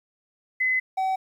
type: tone pair in turn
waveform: sine / triangle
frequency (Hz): 2030 / 760.4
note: B6 / F#5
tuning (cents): +47 / +47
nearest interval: octave + perfect fourth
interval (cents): 1700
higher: first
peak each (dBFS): -20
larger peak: neither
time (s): 0.6-0.8 / 0.97-1.16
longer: first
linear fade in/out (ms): 10
effects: 10-bit